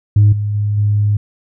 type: tone with level steps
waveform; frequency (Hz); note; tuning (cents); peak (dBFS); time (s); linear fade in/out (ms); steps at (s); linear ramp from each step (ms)
sine; 103.83; G#2; 0; -4 / -15 / -13 / -10; 0.16-1.17; 5; 0.32 / 0.54 / 0.77; 10
effects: tanh soft clip ceiling -3 dBFS